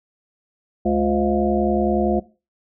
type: harmonic tone with a mistuned harmonic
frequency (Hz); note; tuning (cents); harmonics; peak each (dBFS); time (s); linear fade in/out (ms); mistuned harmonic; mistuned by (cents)
70.5; C#2; +30; 1 / 3 / 5 / 7 / 9 / 10; -28 / -20 / -21 / -27 / -27 / -25; 0.85-2.2; 10; 7; +86
effects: noise-tail reverb RT60 0.3 s tail -18 dB re dry